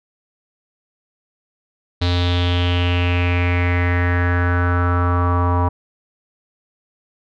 square tone with low-pass filter sweep, 88.2 Hz, F2, 18 cents sharp, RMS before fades -17 dBFS, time 2.01-5.69 s, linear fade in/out 10 ms, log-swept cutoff 4000 to 1000 Hz, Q 5.5, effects none

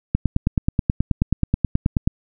click train, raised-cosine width 5 ms, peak -4 dBFS, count 19, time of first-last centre 0.15-2.075 s, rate 9.35 Hz, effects none

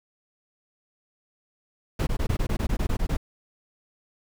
brown noise bursts, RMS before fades -24 dBFS, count 12, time 1.99-3.17 s, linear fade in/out 10 ms, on 80 ms, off 20 ms, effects none

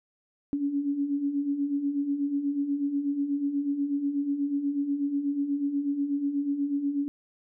sine beating tone pair, 277.2 / 285.4 Hz, C#4 / D4, 0 / -49 cents, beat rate 8.2 Hz, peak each -33 / -26 dBFS, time 0.53-7.08 s, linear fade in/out 0 ms, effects none

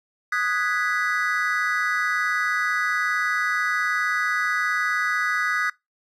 triangle chord, G# minor seventh, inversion second, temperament equal, 1244.5 / 1480 / 1661.2 / 1975.5 Hz, D#6 / F#6 / G#6 / B6, 0 / 0 / 0 / 0 cents, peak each -25 dBFS, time 0.32-5.7 s, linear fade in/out 5 ms, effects noise-tail reverb RT60 0.2 s tail -23 dB re dry

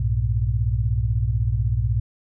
sine tone cluster, 61.2 / 101.8 / 118 Hz, B1 / G#2 / A#2, -15 / -34 / +22 cents, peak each -23 dBFS, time 0-2 s, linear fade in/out 5 ms, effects none

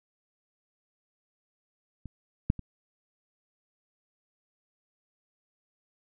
clicks, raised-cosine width 5 ms, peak -28 / -10 / -26 dBFS, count 3, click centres 2.057 / 2.501 / 2.593 s, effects none

